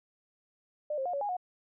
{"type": "tone with pitch steps", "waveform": "sine", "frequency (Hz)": [599, 533, 713, 562, 822, 727], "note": ["D5", "C5", "F5", "C#5", "G#5", "F#5"], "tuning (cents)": [34, 32, 36, 24, -18, -31], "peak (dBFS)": -30, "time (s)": [0.9, 1.368], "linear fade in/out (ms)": 5, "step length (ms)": 78, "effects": []}